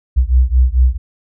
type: beating tone pair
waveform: sine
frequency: 61 / 65.5 Hz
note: B1 / C2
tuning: -21 / +2 cents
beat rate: 4.5 Hz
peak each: -11 / -12 dBFS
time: 0.16-0.98 s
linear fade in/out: 20 ms
effects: none